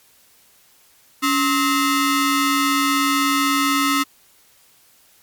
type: ring-modulated tone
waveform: sawtooth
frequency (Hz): 784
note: G5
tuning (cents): 0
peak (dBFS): -9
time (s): 1.22-4.04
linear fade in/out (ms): 20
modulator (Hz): 504
effects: white hiss -54 dBFS RMS until 5.22 s + MP3 96 kbps